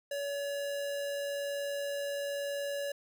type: tone with amplitude modulation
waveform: square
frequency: 567 Hz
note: C#5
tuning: 39 cents sharp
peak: -33 dBFS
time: 0.11-2.92 s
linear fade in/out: 5 ms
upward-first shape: sine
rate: 101 Hz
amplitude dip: 25%
effects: none